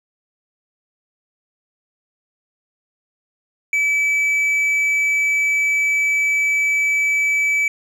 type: tone with hard clipping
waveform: sine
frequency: 2300 Hz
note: D7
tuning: 37 cents flat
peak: -16 dBFS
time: 3.73-7.68 s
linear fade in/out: 2 ms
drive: 3 dB
effects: none